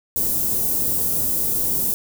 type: band-stop noise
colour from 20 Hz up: white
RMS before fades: -21 dBFS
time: 0.16-1.94 s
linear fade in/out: 0 ms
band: 380 to 12000 Hz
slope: 12 dB/octave
effects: none